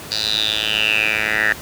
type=tone with band-pass filter sweep; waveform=10% pulse; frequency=107.8 Hz; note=A2; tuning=35 cents flat; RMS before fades=-19 dBFS; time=0.11-1.53 s; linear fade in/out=5 ms; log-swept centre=4500 to 1800 Hz; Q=8.3; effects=pink hiss -34 dBFS RMS until 1.61 s + high-pass 60 Hz 12 dB/octave